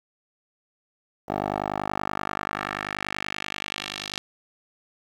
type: tone with band-pass filter sweep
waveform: 10% pulse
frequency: 50.4 Hz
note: G1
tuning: 49 cents sharp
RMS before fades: -31 dBFS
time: 1.28-4.19 s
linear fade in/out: 10 ms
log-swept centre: 640 to 4000 Hz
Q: 1.6
effects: 9-bit